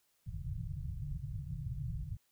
white low-pass noise, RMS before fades -40 dBFS, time 0.26-2.17 s, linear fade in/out 10 ms, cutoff 160 Hz, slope 96 dB/octave, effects white hiss -75 dBFS RMS until 2.31 s

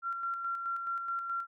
sine tone with tremolo, 1370 Hz, F6, 34 cents flat, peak -31 dBFS, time 0.02-1.47 s, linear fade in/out 50 ms, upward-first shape square, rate 4.7 Hz, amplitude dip 40%, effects none

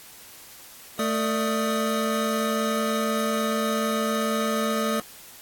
square tone cluster, 220.7 / 450.9 / 592 / 1252 Hz, A3 / A4 / D5 / D#6, +5 / +42 / +14 / +10 cents, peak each -27 / -31 / -30 / -30 dBFS, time 0.99-5 s, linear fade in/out 2 ms, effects white hiss -46 dBFS RMS until 5.41 s + AAC 64 kbps

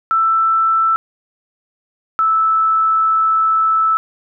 sine tone pair in turn, 1327 / 1312.5 Hz, E6 / E6, +11 / -8 cents, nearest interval unison, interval 19 cents, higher first, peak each -11 dBFS, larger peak neither, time 0.11-0.96 / 2.19-3.97 s, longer second, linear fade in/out 0 ms, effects none

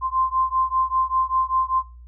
sine beating tone pair, 1042 / 1047.1 Hz, C6 / C6, -7 / +1 cents, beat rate 5.1 Hz, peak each -22 / -22 dBFS, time 0.01-1.83 s, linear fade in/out 50 ms, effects noise-tail reverb RT60 0.4 s tail -21 dB re dry + added 60 Hz sine -40 dBFS peak until 2.07 s

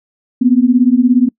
sine beating tone pair, 240 / 257 Hz, B3 / C4, -49 / -31 cents, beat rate 17 Hz, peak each -10 dBFS, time 0.41-1.29 s, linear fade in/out 10 ms, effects noise-tail reverb RT60 0.1 s tail -26 dB re dry

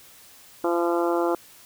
harmonic tone, 171.4 Hz, F3, 32 cents flat, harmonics 2 / 3 / 4 / 5 / 6 / 7 / 8, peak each -23 / -27 / -29 / -31 / -33 / -34 / -35 dBFS, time 0.64-1.35 s, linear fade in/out 2 ms, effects white hiss -50 dBFS RMS until 1.65 s

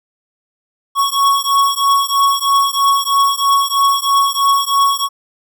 square beating tone pair, 1108.7 / 1111.8 Hz, C#6 / C#6, 0 / +5 cents, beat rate 3.1 Hz, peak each -15 dBFS, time 0.95-5.09 s, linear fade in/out 50 ms, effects none

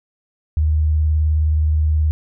sine tone with vibrato, 77.1 Hz, D#2, 15 cents flat, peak -13 dBFS, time 0.57-2.11 s, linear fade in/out 0 ms, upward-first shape square, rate 19 Hz, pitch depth 27 cents each way, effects none

